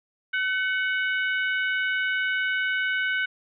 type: harmonic tone with a mistuned harmonic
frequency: 740 Hz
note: F#5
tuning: in tune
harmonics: 2 / 3 / 4 / 5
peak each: -24 / -30 / -34 / -43 dBFS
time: 0.33-3.26 s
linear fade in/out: 10 ms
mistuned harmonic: 2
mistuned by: +41 cents
effects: none